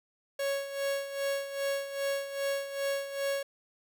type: tone with tremolo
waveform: 45% pulse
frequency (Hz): 554.4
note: C#5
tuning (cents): 0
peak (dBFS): -28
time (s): 0.39-3.43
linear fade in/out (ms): 5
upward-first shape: sine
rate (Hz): 2.5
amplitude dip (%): 70
effects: none